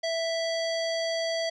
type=tone with low-pass filter; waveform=square; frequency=659.3 Hz; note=E5; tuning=in tune; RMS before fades=-29 dBFS; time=0.03-1.5 s; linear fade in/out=10 ms; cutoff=4900 Hz; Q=2.9; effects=none